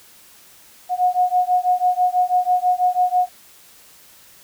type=beating tone pair; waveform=sine; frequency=723 / 729.1 Hz; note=F#5 / F#5; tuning=-40 / -26 cents; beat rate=6.1 Hz; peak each=-18 dBFS; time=0.89-3.29 s; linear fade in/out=50 ms; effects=white hiss -48 dBFS RMS until 4.43 s